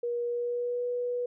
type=tone with pitch glide; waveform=sine; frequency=477.8 to 488.7 Hz; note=A#4 to B4; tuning=+43 to -18 cents; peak=-28 dBFS; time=0.03-1.26 s; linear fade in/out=5 ms; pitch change=+39 cents; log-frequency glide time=0.25-0.85 s; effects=none